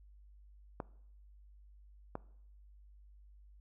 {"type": "clicks", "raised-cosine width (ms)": 1, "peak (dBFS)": -24, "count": 2, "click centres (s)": [0.802, 2.154], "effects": ["noise-tail reverb RT60 0.7 s tail -21 dB re dry", "added 50 Hz sine -56 dBFS peak until 3.6 s"]}